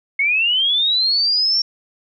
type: linear sweep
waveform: sine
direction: up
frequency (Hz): 2160 to 5520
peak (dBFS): -14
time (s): 0.19-1.62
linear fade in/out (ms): 5
effects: none